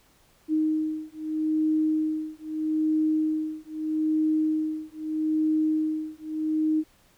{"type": "beating tone pair", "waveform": "sine", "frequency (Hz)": [311.1, 311.89], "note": ["D#4", "D#4"], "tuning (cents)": [0, 4], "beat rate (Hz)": 0.79, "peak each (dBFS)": -26, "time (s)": [0.48, 6.84], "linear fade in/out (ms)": 50, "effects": ["pink hiss -61 dBFS RMS until 7.17 s"]}